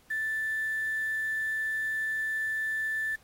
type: tone with quantisation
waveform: sine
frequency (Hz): 1760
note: A6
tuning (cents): 0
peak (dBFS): -28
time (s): 0.1-3.16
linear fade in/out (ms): 10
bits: 8
effects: pink hiss -62 dBFS RMS until 3.23 s + AAC 48 kbps